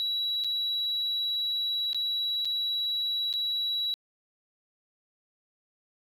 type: tone with dropouts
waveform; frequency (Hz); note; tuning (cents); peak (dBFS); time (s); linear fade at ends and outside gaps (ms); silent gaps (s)
triangle; 3906; B7; -20; -24; 0-3.94; 0; 0.438-0.445 / 1.931-1.946 / 2.448-2.454 / 3.328-3.338
effects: tanh soft clip ceiling -23 dBFS